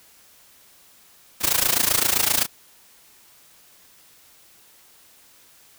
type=noise with amplitude modulation; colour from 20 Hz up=white; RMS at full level=-17 dBFS; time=1.4-2.47 s; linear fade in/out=50 ms; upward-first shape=sine; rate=27.7 Hz; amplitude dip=85%; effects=white hiss -53 dBFS RMS until 5.78 s